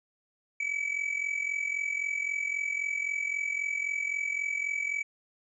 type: tone with amplitude modulation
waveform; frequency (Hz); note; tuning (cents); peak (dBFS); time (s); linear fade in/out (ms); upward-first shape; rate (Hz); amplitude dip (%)
triangle; 2288; D7; -46; -24; 0.6-5.03; 5; sine; 43.8; 75
effects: resampled to 22050 Hz